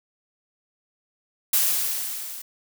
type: noise with level ramp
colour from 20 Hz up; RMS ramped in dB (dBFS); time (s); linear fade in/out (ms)
blue; -19 to -37; 1.53-2.42; 5
effects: none